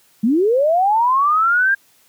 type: linear sweep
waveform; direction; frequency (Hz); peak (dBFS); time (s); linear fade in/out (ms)
sine; up; 202.5 to 1621; -12; 0.23-1.75; 10
effects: white hiss -55 dBFS RMS until 2.08 s + high-pass 60 Hz 12 dB/octave